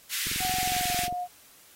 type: high-pass noise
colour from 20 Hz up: pink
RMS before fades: -31 dBFS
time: 0.09-1.09 s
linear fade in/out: 50 ms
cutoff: 1800 Hz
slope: 24 dB/octave
type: click train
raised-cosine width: 3 ms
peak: -27 dBFS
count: 20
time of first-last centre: 0.27-1.126 s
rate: 22.2 Hz
type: tone with pitch glide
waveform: sine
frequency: 740 to 717.3 Hz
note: F#5 to F5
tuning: 0 to +46 cents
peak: -29 dBFS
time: 0.39-1.28 s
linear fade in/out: 50 ms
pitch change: -54 cents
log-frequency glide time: 0.6-0.95 s
effects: white hiss -55 dBFS RMS until 1.75 s + AAC 48 kbps